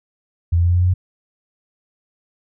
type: tone with pitch steps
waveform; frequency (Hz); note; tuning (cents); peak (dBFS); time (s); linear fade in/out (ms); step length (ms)
sine; 84.8 / 85.88 / 86.98 / 88.1 / 89.22 / 90.36 / 91.52; E2 / F2 / F2 / F2 / F2 / F#2 / F#2; +50 / -29 / -6 / +16 / +38 / -40 / -18; -12; 0.52-0.94; 10; 60
effects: none